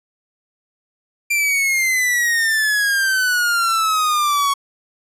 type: exponential sweep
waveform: 45% pulse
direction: down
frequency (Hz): 2375 to 1108.7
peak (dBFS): -15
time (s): 1.3-4.54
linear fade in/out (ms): 10
effects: resampled to 32000 Hz